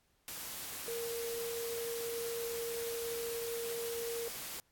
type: tone in noise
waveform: sine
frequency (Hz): 466.2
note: A#4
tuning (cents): 0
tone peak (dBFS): -37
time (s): 0.88-4.28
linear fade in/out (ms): 0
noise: white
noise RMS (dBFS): -43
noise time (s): 0.28-4.6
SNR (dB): +3
effects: pink hiss -74 dBFS RMS until 4.71 s + AAC 64 kbps